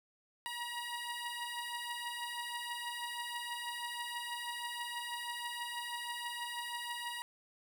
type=beating tone pair; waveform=15% pulse; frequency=951 / 957.2 Hz; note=A#5 / A#5; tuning=+34 / +46 cents; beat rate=6.2 Hz; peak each=-38 / -34 dBFS; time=0.46-7.22 s; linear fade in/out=0 ms; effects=none